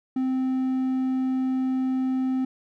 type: tone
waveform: triangle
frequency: 260 Hz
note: C4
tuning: 11 cents flat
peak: -20 dBFS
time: 0.16-2.45 s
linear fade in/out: 5 ms
effects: none